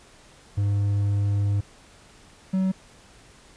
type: tone pair in turn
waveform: triangle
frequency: 101.2 / 188.9 Hz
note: G#2 / F#3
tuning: -44 / +36 cents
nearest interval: major seventh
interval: 1080 cents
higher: second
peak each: -18 / -18 dBFS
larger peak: neither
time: 0.57-1.61 / 2.53-2.72 s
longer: first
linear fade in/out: 10 ms
effects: pink hiss -52 dBFS RMS until 3.56 s + resampled to 22050 Hz